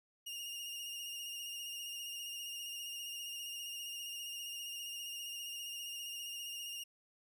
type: tone with vibrato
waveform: sawtooth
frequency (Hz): 2832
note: F7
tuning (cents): +23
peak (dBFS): -39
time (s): 0.26-6.84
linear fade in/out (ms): 10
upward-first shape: square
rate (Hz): 15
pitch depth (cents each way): 25
effects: none